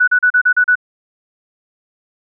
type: tone bursts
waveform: sine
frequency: 1480 Hz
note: F#6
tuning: in tune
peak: -8 dBFS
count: 7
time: 0-0.755 s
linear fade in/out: 10 ms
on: 77 ms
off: 36 ms
effects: none